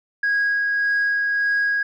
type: tone with tremolo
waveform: sine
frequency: 1647 Hz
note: G#6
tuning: 15 cents flat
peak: -15 dBFS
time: 0.23-1.83 s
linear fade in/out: 5 ms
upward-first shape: sine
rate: 1.7 Hz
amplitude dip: 25%
effects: tanh soft clip ceiling -15 dBFS